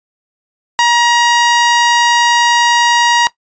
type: tone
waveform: sawtooth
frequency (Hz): 950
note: A#5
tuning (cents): +33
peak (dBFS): -4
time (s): 0.79-3.27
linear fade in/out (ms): 0
effects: noise-tail reverb RT60 0.1 s tail -18 dB re dry + resampled to 16000 Hz